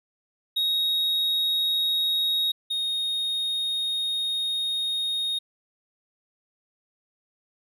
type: tone pair in turn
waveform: triangle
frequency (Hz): 3767 / 3719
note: A#7 / A#7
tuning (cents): +17 / -5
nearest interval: unison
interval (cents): 22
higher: first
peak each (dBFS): -20 / -23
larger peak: first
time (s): 0.56-2.52 / 2.7-5.39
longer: second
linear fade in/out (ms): 10
effects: none